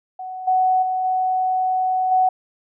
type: tone with level steps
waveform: sine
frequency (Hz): 745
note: F#5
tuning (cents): +12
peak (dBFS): -28 / -14 / -19 / -17 / -13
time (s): 0.19-2.29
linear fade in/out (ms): 5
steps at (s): 0.47 / 0.82 / 1.04 / 2.11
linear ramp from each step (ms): 10
effects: none